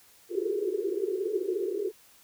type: band-pass noise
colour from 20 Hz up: pink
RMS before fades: -30 dBFS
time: 0.29-1.92 s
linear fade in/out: 50 ms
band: 360 to 440 Hz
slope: 96 dB/octave
effects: white hiss -58 dBFS RMS until 2.23 s